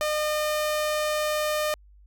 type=tone; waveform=sawtooth; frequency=607 Hz; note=D#5; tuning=43 cents flat; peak=-20 dBFS; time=0.01-1.74 s; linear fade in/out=0 ms; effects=added 50 Hz sine -50 dBFS peak until 2.06 s